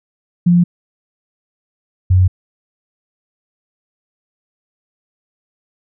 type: tone pair in turn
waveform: sine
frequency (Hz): 174.61 / 92.12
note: F3 / F#2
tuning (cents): 0 / -7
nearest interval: major seventh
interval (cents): 1107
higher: first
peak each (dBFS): -7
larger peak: neither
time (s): 0.46-0.64 / 2.1-2.28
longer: neither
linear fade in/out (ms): 10
effects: none